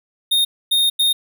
square tone bursts at uneven times, 3688 Hz, A#7, 19 cents flat, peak -14 dBFS, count 3, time 0.31-0.45 / 0.71-0.9 / 0.99-1.13 s, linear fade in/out 10 ms, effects none

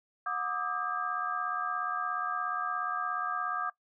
sine tone cluster, 726 / 1185 / 1262 / 1612 Hz, F#5 / D6 / D#6 / G6, -33 / +15 / +24 / +48 cents, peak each -39 / -33 / -36 / -38 dBFS, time 0.26-3.7 s, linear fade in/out 5 ms, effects noise-tail reverb RT60 0.1 s tail -20 dB re dry

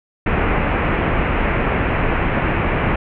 pink low-pass noise, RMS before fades -18 dBFS, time 0.26-2.96 s, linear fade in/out 5 ms, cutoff 2600 Hz, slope 48 dB/octave, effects none

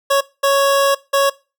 25% pulse tone bursts at uneven times, 554.4 Hz, C#5, in tune, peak -8 dBFS, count 3, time 0.1-0.21 / 0.43-0.95 / 1.13-1.3 s, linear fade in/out 10 ms, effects noise-tail reverb RT60 0.3 s tail -21 dB re dry

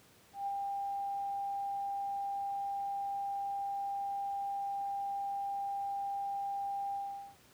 sine tone with ADSR envelope, 797 Hz, G5, 28 cents sharp, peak -32 dBFS, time 0.33-7.36 s, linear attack 140 ms, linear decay 21 ms, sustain -2 dB, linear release 420 ms, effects pink hiss -62 dBFS RMS until 7.53 s + high-pass 80 Hz 12 dB/octave

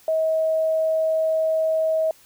sine tone, 638 Hz, D#5, 43 cents sharp, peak -18 dBFS, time 0.08-2.11 s, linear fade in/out 2 ms, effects white hiss -53 dBFS RMS until 2.25 s

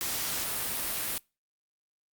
white noise, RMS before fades -32 dBFS, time 0.01-1.18 s, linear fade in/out 0 ms, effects noise-tail reverb RT60 0.3 s tail -26 dB re dry + Opus 48 kbps

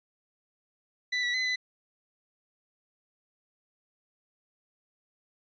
30% pulse tone with pitch steps, 1986 / 1949 / 2026 / 2004 Hz, B6 / B6 / B6 / B6, +9 / -23 / +44 / +25 cents, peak -24 dBFS, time 1.12-1.56 s, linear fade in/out 10 ms, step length 110 ms, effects resampled to 16000 Hz

